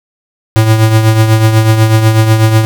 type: tone with tremolo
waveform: square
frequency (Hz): 110.4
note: A2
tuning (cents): +6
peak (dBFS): -3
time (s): 0.56-2.65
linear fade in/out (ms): 0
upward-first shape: triangle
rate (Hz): 8.1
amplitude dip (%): 60
effects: none

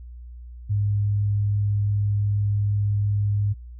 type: tone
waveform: sine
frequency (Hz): 102.6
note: G#2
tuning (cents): -21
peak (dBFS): -19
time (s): 0.69-3.54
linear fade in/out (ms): 20
effects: added 60 Hz sine -37 dBFS peak until 3.79 s

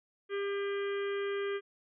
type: harmonic tone with a mistuned harmonic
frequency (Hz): 400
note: G4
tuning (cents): +35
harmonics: 1 / 3 / 4 / 5 / 6 / 7 / 8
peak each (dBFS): -32 / -44 / -44 / -46 / -49 / -55 / -50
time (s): 0.29-1.61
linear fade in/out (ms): 50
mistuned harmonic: 7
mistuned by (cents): +38
effects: none

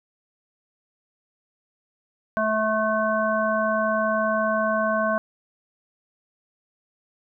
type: harmonic tone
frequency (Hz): 217.4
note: A3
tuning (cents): -21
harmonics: 1 / 3 / 5 / 7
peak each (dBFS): -28 / -23 / -26 / -27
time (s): 2.37-5.18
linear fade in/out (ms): 0
effects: none

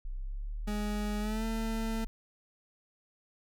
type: exponential two-way sweep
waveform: sine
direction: up then down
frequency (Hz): 31.03 to 45 to 33.06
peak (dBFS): -34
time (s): 0.05-2.07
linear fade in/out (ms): 0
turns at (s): 1.04
type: tone with pitch glide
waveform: 40% pulse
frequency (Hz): 208.7 to 223.7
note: G#3 to A3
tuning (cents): +9 to +29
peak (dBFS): -32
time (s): 0.67-2.05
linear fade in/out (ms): 10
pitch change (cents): +120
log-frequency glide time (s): 1.2-1.45
effects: none

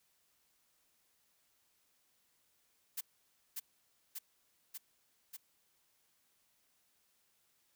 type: noise with echo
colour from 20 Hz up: blue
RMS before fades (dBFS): -39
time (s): 2.97-3.01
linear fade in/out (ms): 10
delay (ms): 590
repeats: 4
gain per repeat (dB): -2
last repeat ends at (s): 5.37
effects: white hiss -75 dBFS RMS until 7.75 s

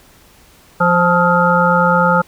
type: harmonic tone with a mistuned harmonic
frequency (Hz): 174.61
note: F3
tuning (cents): 0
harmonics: 1 / 3 / 5 / 7 / 8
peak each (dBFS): -16 / -16 / -16 / -16 / -16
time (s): 0.8-2.22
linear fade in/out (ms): 10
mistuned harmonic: 7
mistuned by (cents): +63
effects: pink hiss -47 dBFS RMS until 2.27 s

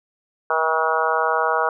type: harmonic tone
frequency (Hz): 160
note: D#3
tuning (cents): +49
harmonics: 3 / 4 / 5 / 6 / 7 / 8 / 9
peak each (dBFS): -25 / -25 / -25 / -25 / -25 / -25 / -25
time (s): 0.5-1.69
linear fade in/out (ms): 2
effects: none

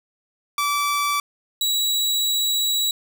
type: tone pair in turn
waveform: sawtooth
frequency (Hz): 1158 / 3895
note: D6 / B7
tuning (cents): -25 / -25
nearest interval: octave + major sixth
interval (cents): 2100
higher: second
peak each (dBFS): -16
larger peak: neither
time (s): 0.58-1.2 / 1.61-2.91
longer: second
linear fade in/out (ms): 2
effects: none

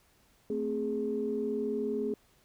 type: tone cluster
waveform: sine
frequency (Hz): 223.5 / 263.1 / 416.6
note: A3 / C4 / G#4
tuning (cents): +27 / +10 / +5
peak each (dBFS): -35 / -36 / -31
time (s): 0.5-2.14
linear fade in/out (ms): 2
effects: tanh soft clip ceiling -20 dBFS + pink hiss -66 dBFS RMS until 2.44 s

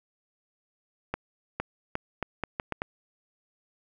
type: accelerating click train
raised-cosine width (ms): 0.5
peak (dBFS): -14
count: 8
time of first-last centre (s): 1.14-2.819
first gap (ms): 460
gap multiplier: 0.77
effects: 9-bit

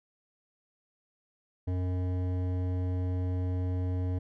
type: tone with hard clipping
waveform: sine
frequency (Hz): 91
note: F#2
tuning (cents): -28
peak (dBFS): -30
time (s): 1.67-4.19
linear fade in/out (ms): 10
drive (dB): 13
effects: none

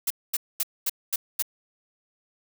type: noise bursts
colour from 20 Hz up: blue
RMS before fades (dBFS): -25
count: 6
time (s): 0.07-1.424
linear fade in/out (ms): 5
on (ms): 34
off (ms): 230
effects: none

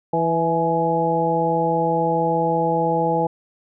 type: harmonic tone with a mistuned harmonic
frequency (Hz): 164.81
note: E3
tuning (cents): 0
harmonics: 1 / 2 / 3 / 4 / 5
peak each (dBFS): -25 / -26 / -22 / -26 / -21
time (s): 0.13-3.27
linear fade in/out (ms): 5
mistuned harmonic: 5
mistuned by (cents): +29
effects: none

